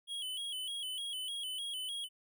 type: tone with vibrato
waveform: square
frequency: 3153 Hz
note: G7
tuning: 9 cents sharp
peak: -38 dBFS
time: 0.07-2.09 s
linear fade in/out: 50 ms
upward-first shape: square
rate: 3.3 Hz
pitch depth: 75 cents each way
effects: none